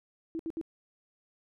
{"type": "tone bursts", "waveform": "sine", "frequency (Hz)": 326.8, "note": "E4", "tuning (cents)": -15, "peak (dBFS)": -32, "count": 3, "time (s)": [0.35, 0.613], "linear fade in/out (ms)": 0, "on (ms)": 43, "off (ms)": 67, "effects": []}